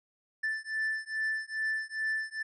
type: beating tone pair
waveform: triangle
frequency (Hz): 1760 / 1762.4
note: A6 / A6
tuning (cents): 0 / +2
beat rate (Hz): 2.4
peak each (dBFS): -32 / -32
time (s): 0.43-2.43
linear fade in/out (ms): 10
effects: resampled to 24000 Hz